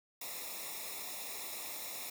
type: noise with comb filter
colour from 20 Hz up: white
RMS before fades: -43 dBFS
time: 0.21-2.1 s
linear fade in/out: 5 ms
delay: 0.65 ms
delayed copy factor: -0.85
effects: none